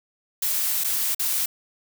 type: noise with dropouts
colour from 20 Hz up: blue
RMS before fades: -24 dBFS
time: 0.42-1.46 s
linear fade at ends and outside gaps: 5 ms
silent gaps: 0.838-0.844 / 1.148-1.194 s
effects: none